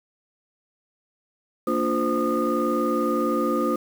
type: tone cluster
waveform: sine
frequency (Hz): 229.2 / 290.5 / 351.5 / 515 / 1225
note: A#3 / D4 / F4 / C5 / D#6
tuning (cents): -29 / -19 / +11 / -28 / -27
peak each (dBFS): -26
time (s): 1.67-3.76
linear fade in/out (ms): 5
effects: tanh soft clip ceiling -13 dBFS + 7-bit